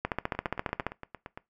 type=two click trains; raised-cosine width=0.5 ms; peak=-13 / -24 dBFS; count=13 / 10; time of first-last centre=0.05-0.866 / 0.35-1.375 s; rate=14.7 / 8.78 Hz; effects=noise-tail reverb RT60 0.2 s tail -20 dB re dry